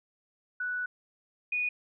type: tone pair in turn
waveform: sine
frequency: 1480 / 2467 Hz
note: F#6 / D#7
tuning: 0 / -15 cents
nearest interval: major sixth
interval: 885 cents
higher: second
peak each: -30 / -27 dBFS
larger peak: second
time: 0.6-0.86 / 1.52-1.69 s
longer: first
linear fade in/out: 5 ms
effects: none